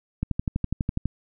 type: click train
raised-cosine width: 5 ms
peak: -12 dBFS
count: 11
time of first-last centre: 0.23-1.056 s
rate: 12.1 Hz
effects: none